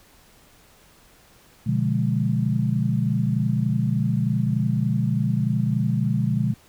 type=chord; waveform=sine; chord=B diminished seventh; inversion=none; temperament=equal with one note detuned; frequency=123.47 / 146.83 / 176.75 / 207.7 Hz; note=B2 / D3 / F3 / Ab3; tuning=0 / 0 / +21 / 0 cents; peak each=-23 / -25 / -27 / -25 dBFS; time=1.66-6.54 s; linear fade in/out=10 ms; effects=pink hiss -54 dBFS RMS until 6.68 s